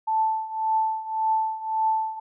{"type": "tone with tremolo", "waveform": "sine", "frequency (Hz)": 880, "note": "A5", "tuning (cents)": 0, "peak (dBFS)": -18, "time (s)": [0.07, 2.2], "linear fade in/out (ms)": 10, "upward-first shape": "triangle", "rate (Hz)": 1.8, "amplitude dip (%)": 85, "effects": []}